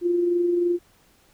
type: tone with amplitude modulation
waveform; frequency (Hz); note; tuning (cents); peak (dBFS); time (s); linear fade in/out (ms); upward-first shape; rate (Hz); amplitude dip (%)
sine; 349.2; F4; 0; -17; 0.01-0.79; 50; sine; 23.2; 35
effects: pink hiss -59 dBFS RMS until 1.33 s